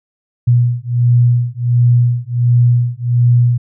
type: beating tone pair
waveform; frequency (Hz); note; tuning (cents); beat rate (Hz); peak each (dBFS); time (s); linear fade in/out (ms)
sine; 120.4 / 121.8; B2 / B2; -44 / -24; 1.4; -12; 0.47-3.58; 10
effects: none